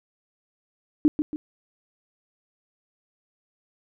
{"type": "tone with echo", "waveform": "sine", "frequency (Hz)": 301.1, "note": "D4", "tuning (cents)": 43, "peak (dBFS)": -13, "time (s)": [1.05, 1.08], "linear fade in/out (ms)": 0, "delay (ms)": 140, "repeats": 2, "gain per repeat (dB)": -7, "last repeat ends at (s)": 1.36, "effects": []}